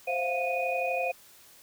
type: tone cluster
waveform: sine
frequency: 524 / 677 / 709 / 2477 Hz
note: C5 / E5 / F5 / D#7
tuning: +2 / +46 / +26 / -8 cents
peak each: -31 / -37 / -31 / -32 dBFS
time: 0.07-1.12 s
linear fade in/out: 10 ms
effects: white hiss -55 dBFS RMS until 1.62 s